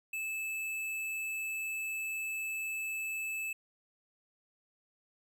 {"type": "tone with hard clipping", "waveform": "triangle", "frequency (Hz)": 2618, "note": "E7", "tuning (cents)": -13, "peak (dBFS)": -36, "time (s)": [0.13, 3.53], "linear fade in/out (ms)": 5, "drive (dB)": 16, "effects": []}